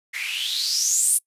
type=noise with band-pass filter sweep; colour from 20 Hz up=blue; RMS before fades=-23 dBFS; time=0.13-1.19 s; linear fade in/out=20 ms; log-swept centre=2000 to 10000 Hz; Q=7.8; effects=noise-tail reverb RT60 0.1 s tail -24 dB re dry + resampled to 32000 Hz